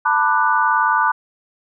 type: chord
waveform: sine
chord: B minor seventh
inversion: third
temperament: just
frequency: 889 / 987.8 / 1185.3 / 1481.6 Hz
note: A5 / B5 / D6 / F#6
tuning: +18 / 0 / +16 / +2 cents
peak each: -19 dBFS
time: 0.05-1.12 s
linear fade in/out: 10 ms
effects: none